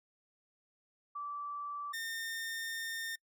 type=tone pair in turn; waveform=sine / sawtooth; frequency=1161 / 1819.3 Hz; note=D6 / A#6; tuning=-20 / -43 cents; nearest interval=minor sixth; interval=777 cents; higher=second; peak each=-38 / -34 dBFS; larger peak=second; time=1.15-1.93 / 1.93-3.16 s; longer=second; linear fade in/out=10 ms; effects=noise-tail reverb RT60 0.1 s tail -25 dB re dry